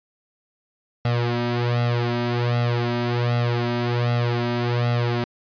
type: tone with flanger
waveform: sawtooth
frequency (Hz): 120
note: B2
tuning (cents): -49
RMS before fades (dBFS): -22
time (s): 1.05-5.24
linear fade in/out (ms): 0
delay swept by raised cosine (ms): 1.5 to 3.2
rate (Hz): 1.3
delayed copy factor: +0.95
effects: resampled to 11025 Hz